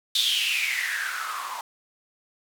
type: noise with band-pass filter sweep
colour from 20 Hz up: blue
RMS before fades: -27 dBFS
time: 0.15-1.61 s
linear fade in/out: 2 ms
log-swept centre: 3700 to 920 Hz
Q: 8.8
effects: none